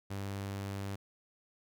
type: tone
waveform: sawtooth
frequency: 98.9 Hz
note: G2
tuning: 16 cents sharp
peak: -33 dBFS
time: 0.1-0.96 s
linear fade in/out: 10 ms
effects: none